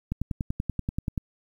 click train, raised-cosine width 5 ms, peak -15 dBFS, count 12, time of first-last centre 0.12-1.178 s, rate 10.4 Hz, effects 9-bit

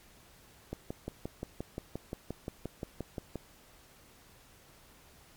click train, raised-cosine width 2 ms, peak -23 dBFS, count 16, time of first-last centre 0.73-3.357 s, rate 5.71 Hz, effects pink hiss -59 dBFS RMS until 5.36 s + MP3 96 kbps

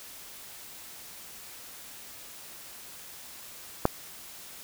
click, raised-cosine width 1 ms, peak -6 dBFS, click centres 3.854 s, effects white hiss -46 dBFS RMS until 4.63 s

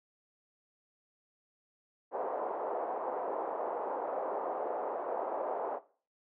pink band-pass noise, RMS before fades -36 dBFS, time 2.11-5.8 s, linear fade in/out 50 ms, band 470 to 890 Hz, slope 24 dB/octave, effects noise-tail reverb RT60 0.4 s tail -17 dB re dry

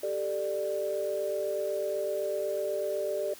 sine chord, G suspended second, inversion none, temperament equal with one note detuned, 392 / 440 / 593.5 Hz, G4 / A4 / D5, 0 / 0 / +18 cents, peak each -34 / -35 / -30 dBFS, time 0.03-3.34 s, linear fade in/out 5 ms, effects tanh soft clip ceiling -19 dBFS + white hiss -50 dBFS RMS until 3.39 s

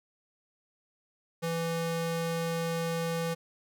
square ring-modulated tone, 332.5 Hz, E4, 15 cents sharp, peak -27 dBFS, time 1.42-3.35 s, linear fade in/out 20 ms, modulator 166 Hz, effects none

